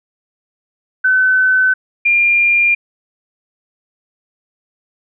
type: tone pair in turn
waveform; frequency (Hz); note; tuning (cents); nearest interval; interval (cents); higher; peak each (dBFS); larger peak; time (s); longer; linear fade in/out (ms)
sine; 1517 / 2400; F#6 / D7; +43 / +37; minor sixth; 794; second; -9; neither; 1.04-1.74 / 2.05-2.75; neither; 10
effects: none